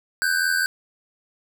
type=tone pair together; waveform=square; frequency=1502 / 1586.9 Hz; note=F#6 / G6; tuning=+26 / +21 cents; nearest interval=minor second; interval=95 cents; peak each=-23 dBFS; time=0.22-0.66 s; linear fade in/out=0 ms; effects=none